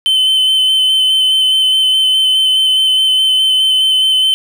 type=tone with vibrato; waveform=triangle; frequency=3063 Hz; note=G7; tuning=41 cents flat; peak=-7 dBFS; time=0.06-4.34 s; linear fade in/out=0 ms; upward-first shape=square; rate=4.8 Hz; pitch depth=11 cents each way; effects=none